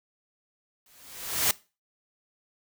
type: noise with exponential growth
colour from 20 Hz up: white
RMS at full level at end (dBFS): -21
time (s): 0.86-1.51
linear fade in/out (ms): 2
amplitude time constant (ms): 140
effects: noise-tail reverb RT60 0.3 s tail -20 dB re dry